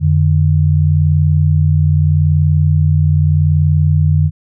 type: tone pair together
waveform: sine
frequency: 89.19 / 150 Hz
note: F2 / D3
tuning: +37 / +37 cents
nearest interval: major sixth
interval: 900 cents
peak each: -11 dBFS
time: 0-4.31 s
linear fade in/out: 50 ms
effects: none